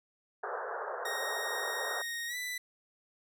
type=band-pass noise; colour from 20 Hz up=pink; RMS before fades=-38 dBFS; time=0.43-2.02 s; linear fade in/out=5 ms; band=400 to 1700 Hz; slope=96 dB/octave
type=tone with pitch glide; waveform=sawtooth; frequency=1864.7 to 1987 Hz; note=A#6 to B6; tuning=0 to +10 cents; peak=-32 dBFS; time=1.05-2.58 s; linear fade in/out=5 ms; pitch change=+110 cents; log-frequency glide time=2.27-2.36 s
effects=none